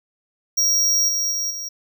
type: tone with level steps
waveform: square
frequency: 5650 Hz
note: F8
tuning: 19 cents sharp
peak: -16 / -20 / -22 / -28 dBFS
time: 0.57-1.69 s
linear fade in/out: 10 ms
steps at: 1.08 / 1.31 / 1.5 s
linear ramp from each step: 10 ms
effects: none